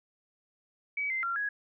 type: tone with pitch steps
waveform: sine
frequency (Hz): 2276 / 2078 / 1376 / 1665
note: C#7 / C7 / F6 / G#6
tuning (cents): +45 / -12 / -26 / +4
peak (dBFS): -29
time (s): 0.97-1.49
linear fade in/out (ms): 5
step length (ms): 130
effects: none